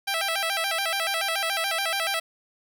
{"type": "tone with vibrato", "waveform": "10% pulse", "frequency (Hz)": 720, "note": "F#5", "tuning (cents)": -47, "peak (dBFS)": -16, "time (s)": [0.07, 2.2], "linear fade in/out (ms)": 10, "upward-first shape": "square", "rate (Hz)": 7, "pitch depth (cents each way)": 160, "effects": []}